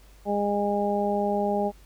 harmonic tone, 204 Hz, G#3, 31 cents flat, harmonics 1 / 2 / 3 / 4, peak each -28 / -28 / -28 / -28 dBFS, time 0.25-1.72 s, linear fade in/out 50 ms, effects added 50 Hz sine -50 dBFS peak until 1.85 s + pink hiss -58 dBFS RMS until 1.85 s

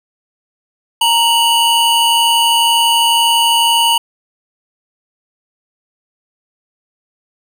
square tone pair together, 928 / 2946 Hz, A#5 / F#7, -8 / -8 cents, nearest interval octave + minor sixth, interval 2000 cents, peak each -13 dBFS, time 1.01-3.98 s, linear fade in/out 5 ms, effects none

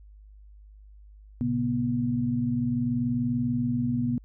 sine tone cluster, 114.9 / 135.4 / 242.1 Hz, A#2 / C#3 / B3, -25 / -40 / -34 cents, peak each -32 / -31 / -25 dBFS, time 1.41-4.18 s, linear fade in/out 0 ms, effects added 51 Hz sine -47 dBFS peak until 4.24 s

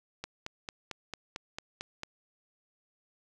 click train, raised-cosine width 0.2 ms, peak -20 dBFS, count 9, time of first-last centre 0.24-2.034 s, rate 4.46 Hz, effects none

